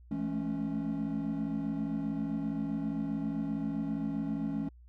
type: chord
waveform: triangle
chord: A major seventh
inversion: second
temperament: equal with one note detuned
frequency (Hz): 164.81 / 212.4 / 220 / 277.2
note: E3 / G#3 / A3 / C#4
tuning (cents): 0 / +39 / 0 / 0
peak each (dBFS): -36 / -34 / -37 / -32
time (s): 0.11-4.69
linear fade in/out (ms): 5
effects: tanh soft clip ceiling -22 dBFS + added 60 Hz sine -52 dBFS peak until 4.88 s